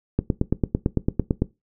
click train, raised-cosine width 3 ms, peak -6 dBFS, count 12, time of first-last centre 0.19-1.42 s, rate 8.94 Hz, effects noise-tail reverb RT60 0.2 s tail -18 dB re dry

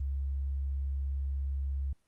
sine tone, 68.5 Hz, C#2, 20 cents flat, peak -30 dBFS, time 0-1.93 s, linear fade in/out 5 ms, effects pink hiss -75 dBFS RMS until 2.07 s + Opus 32 kbps

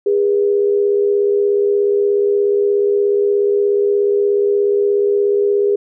sine tone pair together, 405.9 / 482.7 Hz, G#4 / B4, -40 / -40 cents, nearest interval minor third, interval 300 cents, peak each -12 / -21 dBFS, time 0.06-5.76 s, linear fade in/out 5 ms, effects none

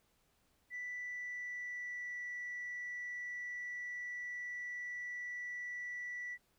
sine tone with pitch glide, 1975.5 to 1959.6 Hz, B6 to B6, 0 to -14 cents, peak -39 dBFS, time 0.7-6.38 s, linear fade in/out 50 ms, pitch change -14 cents, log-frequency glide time 0.96-2.22 s, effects tanh soft clip ceiling -37 dBFS + pink hiss -75 dBFS RMS until 6.58 s

